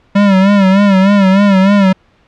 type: tone with vibrato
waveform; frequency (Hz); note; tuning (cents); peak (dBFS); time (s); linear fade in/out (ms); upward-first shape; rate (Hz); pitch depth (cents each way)
square; 196; G3; 0; -6; 0.15-1.93; 10; sine; 3.3; 75
effects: pink hiss -51 dBFS RMS until 2.27 s + low-pass 3000 Hz 12 dB/octave